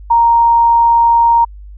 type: tone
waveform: sine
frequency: 932.3 Hz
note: A#5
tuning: in tune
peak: -6 dBFS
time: 0.1-1.45 s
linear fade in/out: 10 ms
effects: added 50 Hz sine -30 dBFS peak until 1.77 s